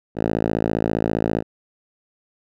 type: tone with band-pass filter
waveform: 5% pulse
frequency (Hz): 55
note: A1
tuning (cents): 0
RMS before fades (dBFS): -22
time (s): 0.15-1.44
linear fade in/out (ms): 50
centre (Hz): 270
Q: 0.59
effects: none